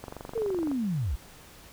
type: click train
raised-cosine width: 1 ms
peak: -24 dBFS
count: 17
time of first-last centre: 0.04-0.715 s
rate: 23.7 Hz
type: linear sweep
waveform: sine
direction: down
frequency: 466.2 to 49 Hz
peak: -26 dBFS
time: 0.35-1.16 s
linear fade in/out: 10 ms
effects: pink hiss -51 dBFS RMS until 1.72 s